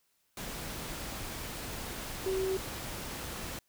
sine tone in noise, 380 Hz, F#4, 46 cents sharp, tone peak -29 dBFS, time 2.26-2.57 s, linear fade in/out 2 ms, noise pink, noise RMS -40 dBFS, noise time 0.37-3.59 s, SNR +8 dB, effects white hiss -74 dBFS RMS until 3.68 s

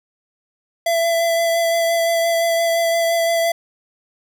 square tone with vibrato, 670 Hz, E5, 28 cents sharp, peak -16 dBFS, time 0.86-3.52 s, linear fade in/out 5 ms, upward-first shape sine, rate 5.8 Hz, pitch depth 14 cents each way, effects none

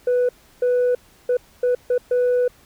sine tone bursts at uneven times, 493.9 Hz, B4, in tune, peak -13 dBFS, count 6, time 0.07-0.29 / 0.62-0.95 / 1.29-1.37 / 1.63-1.75 / 1.9-1.98 / 2.11-2.48 s, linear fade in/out 5 ms, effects tanh soft clip ceiling -14 dBFS + pink hiss -53 dBFS RMS until 2.65 s

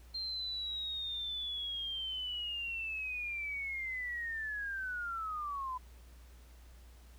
sine linear sweep, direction down, 4185 to 997 Hz, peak -36 dBFS, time 0.14-5.78 s, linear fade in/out 10 ms, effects added 60 Hz sine -53 dBFS peak until 7.18 s + pink hiss -64 dBFS RMS until 7.18 s

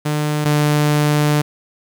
sawtooth tone pair in turn, 150 / 148.79 Hz, D3 / D3, +37 / +23 cents, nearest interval unison, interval 14 cents, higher first, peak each -13 / -9 dBFS, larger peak second, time 0.05-0.45 / 0.45-1.42 s, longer second, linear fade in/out 10 ms, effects 8-bit

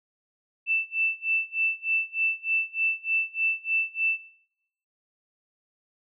sine tone with tremolo, 2657 Hz, E7, 13 cents sharp, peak -20 dBFS, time 0.66-4.2 s, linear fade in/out 50 ms, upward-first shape sine, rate 3.3 Hz, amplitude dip 95%, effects noise-tail reverb RT60 0.8 s tail -17 dB re dry

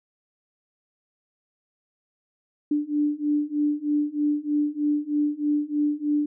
sine beating tone pair, 293.7 / 296.9 Hz, D4 / D4, 0 / +19 cents, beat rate 3.2 Hz, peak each -25 / -24 dBFS, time 2.71-6.26 s, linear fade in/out 5 ms, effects none

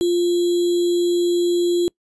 sine tone with sample-and-hold, 349.2 Hz, F4, in tune, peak -15 dBFS, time 0.01-1.88 s, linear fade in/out 0 ms, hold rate 3675 Hz, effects noise-tail reverb RT60 0.1 s tail -26 dB re dry + resampled to 24000 Hz

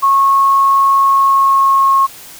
sine tone with pitch glide, 1095 to 1086.2 Hz, C#6 to C#6, -22 to -36 cents, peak -7 dBFS, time 0.02-2.07 s, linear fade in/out 20 ms, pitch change -14 cents, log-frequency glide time 0.97-1.95 s, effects white hiss -35 dBFS RMS until 2.39 s

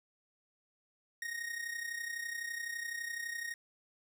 45% pulse tone with amplitude modulation, 1864.7 Hz, A#6, in tune, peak -35 dBFS, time 1.22-3.54 s, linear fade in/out 2 ms, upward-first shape sine, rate 31.9 Hz, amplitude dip 65%, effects none

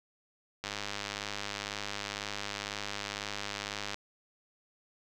click train, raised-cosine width 0.2 ms, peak -18 dBFS, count 338, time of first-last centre 0.64-3.944 s, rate 102 Hz, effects none

